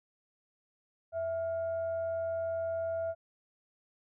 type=tone with frequency modulation; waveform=sine; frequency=659.3 Hz; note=E5; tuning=in tune; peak=-31 dBFS; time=1.12-3.15 s; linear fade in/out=50 ms; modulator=750 Hz; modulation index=0.24; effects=none